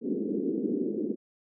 pink band-pass noise, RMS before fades -30 dBFS, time 0.01-1.16 s, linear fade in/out 50 ms, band 210 to 420 Hz, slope 48 dB/octave, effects none

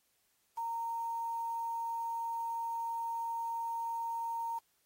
sine tone with quantisation, 923 Hz, A#5, 17 cents flat, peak -34 dBFS, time 0.57-4.59 s, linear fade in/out 10 ms, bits 9, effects white hiss -75 dBFS RMS until 4.85 s + AAC 48 kbps

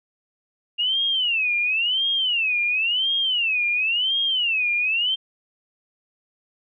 sine tone with vibrato, 2794 Hz, F7, in tune, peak -19 dBFS, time 0.78-5.16 s, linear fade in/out 20 ms, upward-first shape sine, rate 0.95 Hz, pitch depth 260 cents each way, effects none

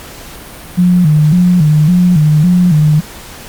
sine tone with vibrato, 164.81 Hz, E3, in tune, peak -5 dBFS, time 0.77-3.01 s, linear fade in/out 20 ms, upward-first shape square, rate 1.8 Hz, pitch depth 140 cents each way, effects pink hiss -31 dBFS RMS until 3.48 s + Opus 48 kbps

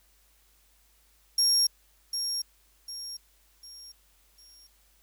35% pulse tone with echo, 5570 Hz, F8, 5 cents flat, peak -18 dBFS, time 1.38-1.67 s, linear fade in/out 5 ms, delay 750 ms, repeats 4, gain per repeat -8 dB, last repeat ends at 4.67 s, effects added 50 Hz sine -65 dBFS peak until 5.02 s + white hiss -65 dBFS RMS until 5.02 s

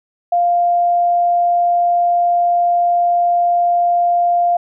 sine tone, 698.5 Hz, F5, in tune, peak -11 dBFS, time 0.32-4.57 s, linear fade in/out 5 ms, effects none

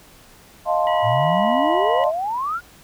sine chord, F dominant seventh, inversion third, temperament equal, 622.3 / 698.5 / 880 / 1046.5 Hz, Eb5 / F5 / A5 / C6, 0 / 0 / 0 / 0 cents, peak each -21 / -20 / -26 / -24 dBFS, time 0.65-2.12 s, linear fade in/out 50 ms
harmonic tone, 971 Hz, B5, 30 cents flat, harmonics 1 / 2 / 3, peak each -28 / -31 / -33 dBFS, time 0.87-2.04 s, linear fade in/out 0 ms
sine exponential sweep, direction up, 103.83 to 1466 Hz, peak -21 dBFS, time 1.02-2.61 s, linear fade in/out 50 ms
effects pink hiss -48 dBFS RMS until 2.83 s

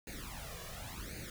pink noise with flanger, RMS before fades -45 dBFS, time 0.07-1.3 s, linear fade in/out 2 ms, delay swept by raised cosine 0.45 to 1.75 ms, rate 0.91 Hz, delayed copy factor +0.85, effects none

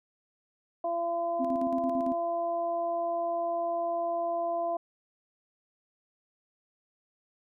harmonic tone, 340 Hz, F4, 46 cents flat, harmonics 1 / 2 / 3, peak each -39 / -28 / -39 dBFS, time 0.84-4.77 s, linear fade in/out 5 ms
sine tone with tremolo, 261.6 Hz, C4, in tune, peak -28 dBFS, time 1.39-2.14 s, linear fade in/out 20 ms, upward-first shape square, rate 8.9 Hz, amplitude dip 60%
effects none

